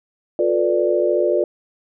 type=chord; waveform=sine; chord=B half-diminished seventh; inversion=second; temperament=equal with one note detuned; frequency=356.4 / 440 / 493.9 / 587.3 Hz; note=F4 / A4 / B4 / D5; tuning=+35 / 0 / 0 / 0 cents; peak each=-19 / -23 / -22 / -19 dBFS; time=0.39-1.44 s; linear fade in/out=2 ms; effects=none